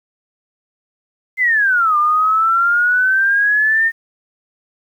sine exponential two-way sweep, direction down then up, 2093 to 1193 to 1835 Hz, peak -11 dBFS, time 1.37-3.92 s, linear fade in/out 50 ms, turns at 1.97 s, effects 8-bit

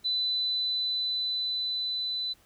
sine tone with level ramp, 4000 Hz, B7, 21 cents sharp, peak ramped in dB -25 to -29 dBFS, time 0.04-2.34 s, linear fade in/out 20 ms, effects pink hiss -62 dBFS RMS until 2.45 s

